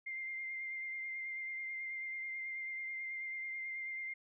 sine tone with vibrato, 2101 Hz, C7, 7 cents sharp, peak -39 dBFS, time 0.06-4.14 s, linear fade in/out 10 ms, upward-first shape sine, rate 9.2 Hz, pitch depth 18 cents each way, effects none

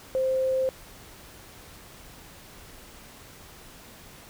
sine tone, 523.3 Hz, C5, in tune, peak -22 dBFS, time 0.15-0.69 s, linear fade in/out 0 ms, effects pink hiss -48 dBFS RMS until 4.29 s

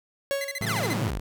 45% pulse tone with exponential decay, 554.4 Hz, C#5, in tune, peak -22 dBFS, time 0.31-0.82 s, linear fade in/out 0 ms, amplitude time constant 110 ms
sawtooth tone bursts, 2039 Hz, C7, 45 cents flat, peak -26 dBFS, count 8, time 0.41-0.934 s, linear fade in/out 2 ms, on 34 ms, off 36 ms
sawtooth chord, F# minor seventh, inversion first, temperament equal, 110 / 138.59 / 164.81 / 185 Hz, A2 / C#3 / E3 / F#3, 0 / 0 / 0 / 0 cents, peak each -26 / -32 / -32 / -32 dBFS, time 0.61-1.1 s, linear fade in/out 0 ms
sawtooth exponential sweep, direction down, 1949 to 37.13 Hz, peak -24 dBFS, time 0.66-1.2 s, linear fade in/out 10 ms
effects none

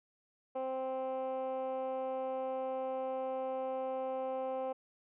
15% pulse tone with band-pass filter, 261.6 Hz, C4, in tune, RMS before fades -37 dBFS, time 0.55-4.73 s, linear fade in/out 10 ms, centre 600 Hz, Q 2.8, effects resampled to 8000 Hz

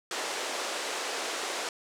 pink band-pass noise, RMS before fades -34 dBFS, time 0.11-1.69 s, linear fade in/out 2 ms, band 380 to 8600 Hz, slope 24 dB/octave, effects none

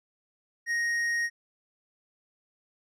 triangle tone with tanh clipping, 1871 Hz, A#6, 6 cents sharp, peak -27 dBFS, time 0.66-1.3 s, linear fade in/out 50 ms, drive 12 dB, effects none

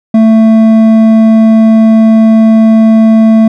triangle tone with hard clipping, 221.9 Hz, A3, 15 cents sharp, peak -3 dBFS, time 0.14-3.48 s, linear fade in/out 5 ms, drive 10 dB, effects none

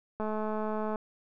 click train, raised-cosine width 1 ms, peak -21 dBFS, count 164, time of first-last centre 0.2-0.958 s, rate 215 Hz, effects none

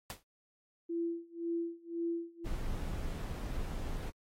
pink noise with exponential decay, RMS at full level -38 dBFS, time 0.1-0.23 s, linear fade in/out 1 ms, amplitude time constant 28 ms
sine tone with tremolo, 337.3 Hz, E4, 40 cents sharp, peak -31 dBFS, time 0.89-2.46 s, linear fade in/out 10 ms, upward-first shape sine, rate 1.9 Hz, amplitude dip 95%
brown noise, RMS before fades -37 dBFS, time 2.44-4.11 s, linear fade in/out 20 ms
effects AAC 48 kbps

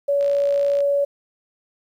sine tone, 566 Hz, C#5, 36 cents sharp, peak -16 dBFS, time 0.08-1.05 s, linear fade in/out 10 ms
click train, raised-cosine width 0.2 ms, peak -23 dBFS, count 35, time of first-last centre 0.21-0.805 s, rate 57.1 Hz
effects 9-bit

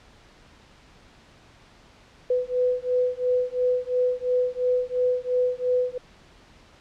sine beating tone pair, 498.1 / 501 Hz, B4 / B4, +15 / +25 cents, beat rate 2.9 Hz, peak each -24 dBFS, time 2.3-5.98 s, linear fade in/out 5 ms, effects pink hiss -53 dBFS RMS until 6.8 s + low-pass 5000 Hz 12 dB/octave

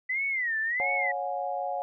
sine tone with vibrato, 1975.5 Hz, B6, in tune, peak -26 dBFS, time 0.09-1.12 s, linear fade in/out 10 ms, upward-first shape sine, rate 1.5 Hz, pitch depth 200 cents each way
sine chord, C# suspended fourth, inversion none, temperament equal with one note detuned, 554.4 / 725.6 / 830.6 Hz, C#5 / F#5 / G#5, 0 / -34 / 0 cents, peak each -34 / -31 / -35 dBFS, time 0.8-1.82 s, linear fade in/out 0 ms
effects none

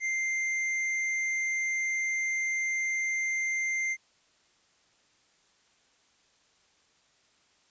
triangle tone with tanh clipping, 2093 Hz, C7, in tune, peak -29 dBFS, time 0-3.97 s, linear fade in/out 50 ms, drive 14 dB, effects white hiss -66 dBFS RMS until 7.7 s + resampled to 16000 Hz

